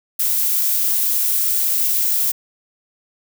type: noise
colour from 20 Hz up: violet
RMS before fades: -18 dBFS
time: 0.19-2.32 s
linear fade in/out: 10 ms
effects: none